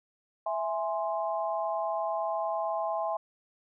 sine chord, E augmented, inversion none, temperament equal, 659.3 / 830.6 / 1046.5 Hz, E5 / G#5 / B#5, 0 / 0 / 0 cents, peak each -31 / -33 / -35 dBFS, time 0.46-3.17 s, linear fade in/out 5 ms, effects none

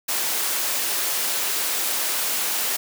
white high-pass noise, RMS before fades -24 dBFS, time 0.08-2.77 s, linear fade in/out 10 ms, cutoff 330 Hz, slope 12 dB/octave, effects none

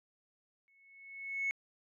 sine tone with exponential growth, 2200 Hz, C#7, 14 cents flat, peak -28 dBFS, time 0.68-1.51 s, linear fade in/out 0 ms, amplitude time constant 180 ms, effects tanh soft clip ceiling -27 dBFS

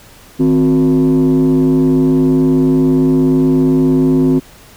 sine tone with frequency modulation, 261.9 Hz, C4, 2 cents sharp, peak -6 dBFS, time 0.39-4.4 s, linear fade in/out 20 ms, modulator 103 Hz, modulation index 0.87, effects tanh soft clip ceiling -6 dBFS + pink hiss -41 dBFS RMS until 4.76 s

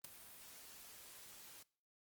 white noise with ADSR envelope, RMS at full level -44 dBFS, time 0.04-1.63 s, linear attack 6 ms, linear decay 10 ms, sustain -13 dB, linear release 6 ms, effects noise-tail reverb RT60 0.5 s tail -23 dB re dry + Opus 32 kbps

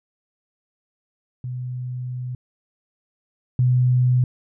sine tone pair in turn, 125.5 / 125.5 Hz, B2 / B2, +28 / +28 cents, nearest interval unison, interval 0 cents, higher neither, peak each -26 / -14 dBFS, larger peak second, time 1.44-2.35 / 3.59-4.24 s, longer first, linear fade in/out 2 ms, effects none

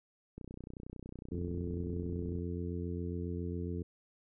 click train, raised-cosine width 3 ms, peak -32 dBFS, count 63, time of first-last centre 0.38-2.386 s, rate 30.9 Hz
harmonic tone, 87.31 Hz, F2, in tune, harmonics 1 / 2 / 3 / 4 / 5, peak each -38 / -41 / -43 / -44 / -45 dBFS, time 1.31-3.83 s, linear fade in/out 10 ms
effects none

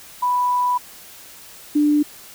sine tone pair in turn, 987.8 / 296.1 Hz, B5 / D4, 0 / +14 cents, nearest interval octave + major sixth, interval 2086 cents, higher first, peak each -16 / -13 dBFS, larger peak second, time 0.22-0.78 / 1.75-2.03 s, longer first, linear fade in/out 10 ms, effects white hiss -42 dBFS RMS until 2.34 s

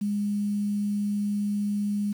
sine tone with quantisation, 205.1 Hz, G#3, 21 cents flat, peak -24 dBFS, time 0.01-2.13 s, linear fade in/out 10 ms, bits 8, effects none

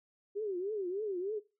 sine tone with vibrato, 392 Hz, G4, in tune, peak -33 dBFS, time 0.35-1.4 s, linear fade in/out 20 ms, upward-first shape triangle, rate 3.3 Hz, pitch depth 220 cents each way, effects noise-tail reverb RT60 0.3 s tail -20 dB re dry

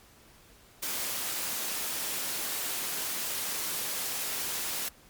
white high-pass noise, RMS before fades -33 dBFS, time 0.82-4.89 s, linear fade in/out 10 ms, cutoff 170 Hz, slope 12 dB/octave, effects pink hiss -57 dBFS RMS until 5.09 s + MP3 96 kbps

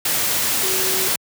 sine tone in noise, 378.3 Hz, F#4, 38 cents sharp, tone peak -27 dBFS, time 0.63-1.08 s, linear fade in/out 5 ms, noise white, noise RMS -20 dBFS, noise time 0.05-1.16 s, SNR -10 dB, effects high-pass 80 Hz 12 dB/octave

